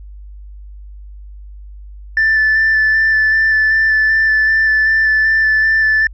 sine tone with vibrato, 1760 Hz, A6, in tune, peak -8 dBFS, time 2.17-6.07 s, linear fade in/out 2 ms, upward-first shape square, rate 2.6 Hz, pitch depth 11 cents each way, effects tanh soft clip ceiling -7 dBFS + added 50 Hz sine -31 dBFS peak until 6.13 s

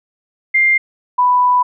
sine tone pair in turn, 2100 / 991.1 Hz, C7 / B5, +6 / +6 cents, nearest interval octave + minor second, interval 1300 cents, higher first, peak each -9 dBFS, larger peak neither, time 0.54-0.78 / 1.18-1.63 s, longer second, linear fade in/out 10 ms, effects none

